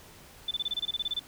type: tone bursts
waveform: sine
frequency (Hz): 3520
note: A7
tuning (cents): 0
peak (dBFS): -27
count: 13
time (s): 0.48-1.195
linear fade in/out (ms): 5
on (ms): 31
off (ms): 26
effects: pink hiss -52 dBFS RMS until 1.27 s